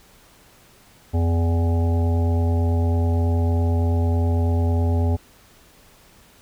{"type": "harmonic tone with a mistuned harmonic", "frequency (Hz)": 83.3, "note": "E2", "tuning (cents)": 19, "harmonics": [1, 3, 5, 7, 9, 10], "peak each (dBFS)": [-17, -27, -31, -34, -36, -37], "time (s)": [1.13, 5.17], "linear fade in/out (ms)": 20, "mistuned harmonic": 1, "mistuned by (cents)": 62, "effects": ["pink hiss -52 dBFS RMS until 6.41 s"]}